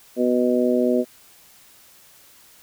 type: harmonic tone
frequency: 123.8 Hz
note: B2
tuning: 5 cents sharp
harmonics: 2 / 3 / 4 / 5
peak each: -20 / -22 / -23 / -24 dBFS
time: 0.16-1.05 s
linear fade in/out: 50 ms
effects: white hiss -51 dBFS RMS until 2.62 s